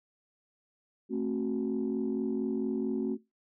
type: chord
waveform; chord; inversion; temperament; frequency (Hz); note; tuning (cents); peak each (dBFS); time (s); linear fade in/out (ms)
sine; F# diminished; first; just; 222 / 266.4 / 370; A3 / C4 / F#4; +16 / +31 / 0; -32; 1.09-3.18; 50
effects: noise-tail reverb RT60 0.2 s tail -20 dB re dry + tanh soft clip ceiling -22 dBFS